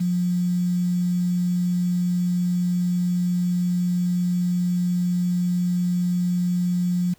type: tone with quantisation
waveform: sine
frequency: 177.8 Hz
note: F3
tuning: 31 cents sharp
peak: -19 dBFS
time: 0-7.14 s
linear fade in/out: 10 ms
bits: 7
effects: pink hiss -58 dBFS RMS until 7.18 s